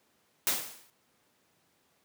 white noise with exponential decay, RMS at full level -25 dBFS, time 0.47-0.9 s, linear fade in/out 0 ms, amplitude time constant 93 ms, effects pink hiss -70 dBFS RMS until 2.04 s + high-pass 150 Hz 12 dB/octave

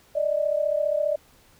sine tone pair together, 587.4 / 622.3 Hz, D5 / D#5, 0 / 0 cents, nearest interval minor second, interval 100 cents, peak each -23 / -25 dBFS, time 0.15-1.16 s, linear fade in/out 10 ms, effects pink hiss -57 dBFS RMS until 1.59 s

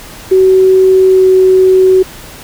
sine tone with pitch glide, 377.1 to 374.9 Hz, F#4 to F#4, +33 to +23 cents, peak -3 dBFS, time 0.31-2.03 s, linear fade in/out 10 ms, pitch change -10 cents, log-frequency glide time 1.07-1.28 s, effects pink hiss -31 dBFS RMS until 2.43 s

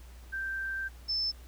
sine tone pair in turn, 1568 / 5274 Hz, G6 / E8, 0 / 0 cents, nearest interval octave + major sixth, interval 2100 cents, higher second, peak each -32 / -28 dBFS, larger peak second, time 0.32-0.89 / 1.08-1.32 s, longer first, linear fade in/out 20 ms, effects added 60 Hz sine -47 dBFS peak until 1.47 s + pink hiss -58 dBFS RMS until 1.47 s

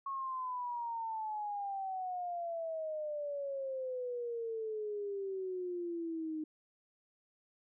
sine exponential sweep, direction down, 1100 to 307.7 Hz, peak -36 dBFS, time 0.06-6.44 s, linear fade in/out 5 ms, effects none

